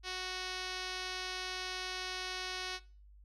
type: tone with low-pass filter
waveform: 5% pulse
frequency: 369.6 Hz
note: F#4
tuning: 2 cents flat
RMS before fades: -40 dBFS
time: 0.03-2.8 s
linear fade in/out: 50 ms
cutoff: 6100 Hz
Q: 1.9
effects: noise-tail reverb RT60 0.4 s tail -21 dB re dry + added 50 Hz sine -55 dBFS peak until 3.24 s

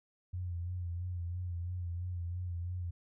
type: tone with vibrato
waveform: sine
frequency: 88.2 Hz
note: F2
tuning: 18 cents sharp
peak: -35 dBFS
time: 0.33-2.91 s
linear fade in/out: 10 ms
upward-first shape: sine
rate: 3 Hz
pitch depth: 50 cents each way
effects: none

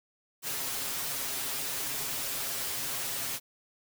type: noise with comb filter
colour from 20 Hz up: white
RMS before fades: -34 dBFS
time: 0.42-3.4 s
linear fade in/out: 50 ms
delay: 7.4 ms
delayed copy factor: +0.85
effects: none

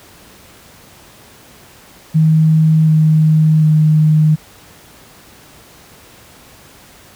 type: tone with pitch steps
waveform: sine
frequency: 157.9 / 156.27 / 154.65 Hz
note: D#3 / D#3 / D#3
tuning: +26 / +8 / -10 cents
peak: -7 dBFS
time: 2.14-4.36 s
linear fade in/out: 20 ms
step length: 740 ms
effects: pink hiss -42 dBFS RMS until 7.15 s + high-pass 60 Hz 12 dB/octave

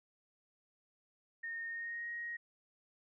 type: tone with pitch glide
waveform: sine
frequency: 1839 to 1880.9 Hz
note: A#6 to A#6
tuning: -24 to +15 cents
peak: -39 dBFS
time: 1.43-2.37 s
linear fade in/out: 10 ms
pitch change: +39 cents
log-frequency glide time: 1.68-2.09 s
effects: none

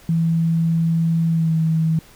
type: tone with pitch glide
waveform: sine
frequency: 164.81 to 160.77 Hz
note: E3 to E3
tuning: 0 to -43 cents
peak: -15 dBFS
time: 0.09-1.99 s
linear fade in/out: 2 ms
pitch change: -43 cents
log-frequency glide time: 1.29-1.55 s
effects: pink hiss -48 dBFS RMS until 2.15 s

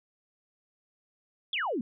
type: exponential sweep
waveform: sine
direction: down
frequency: 3600 to 210 Hz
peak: -28 dBFS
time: 1.53-1.81 s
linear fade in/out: 2 ms
type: tone with exponential decay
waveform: sine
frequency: 2921 Hz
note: F#7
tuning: 23 cents flat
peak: -37 dBFS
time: 1.57-1.75 s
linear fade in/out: 5 ms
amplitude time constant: 39 ms
effects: none

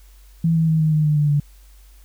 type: tone with pitch steps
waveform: sine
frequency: 164.81 / 161.89 / 159.01 / 156.19 / 153.42 / 150.7 / 148.02 / 145.39 Hz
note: E3 / E3 / D#3 / D#3 / D#3 / D3 / D3 / D3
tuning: 0 / -31 / +38 / +7 / -24 / +45 / +14 / -17 cents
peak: -14 dBFS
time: 0.44-1.4 s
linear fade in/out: 5 ms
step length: 120 ms
effects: added 48 Hz sine -44 dBFS peak until 2.04 s + white hiss -56 dBFS RMS until 2.04 s

